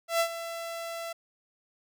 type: tone with ADSR envelope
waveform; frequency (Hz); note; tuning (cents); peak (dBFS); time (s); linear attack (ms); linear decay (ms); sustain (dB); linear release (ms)
sawtooth; 670; E5; +28; -18; 0.08-1.13; 120; 79; -13; 9
effects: none